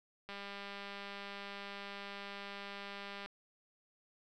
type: click train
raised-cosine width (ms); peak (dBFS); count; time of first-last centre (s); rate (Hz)
0.3; -30; 595; 0.29-3.26; 200
effects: none